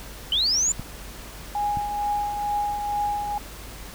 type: linear sweep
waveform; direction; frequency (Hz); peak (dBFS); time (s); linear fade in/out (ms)
sine; up; 2960 to 7240; -19; 0.32-0.72; 2
type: clicks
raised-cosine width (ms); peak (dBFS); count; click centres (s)
5; -19; 2; 0.796 / 1.772
type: tone with tremolo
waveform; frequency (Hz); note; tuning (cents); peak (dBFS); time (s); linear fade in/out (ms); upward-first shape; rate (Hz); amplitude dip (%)
sine; 825; G#5; -12; -21; 1.55-3.38; 2; triangle; 2.2; 50
effects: added 50 Hz sine -41 dBFS peak until 3.94 s + pink hiss -41 dBFS RMS until 3.94 s